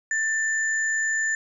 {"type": "tone pair together", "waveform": "sine", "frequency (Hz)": [1776, 7069], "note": ["A6", "A8"], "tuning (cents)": [16, 7], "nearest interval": "2 octaves", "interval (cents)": 2391, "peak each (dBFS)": [-22, -32], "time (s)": [0.11, 1.35], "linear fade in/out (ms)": 2, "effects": []}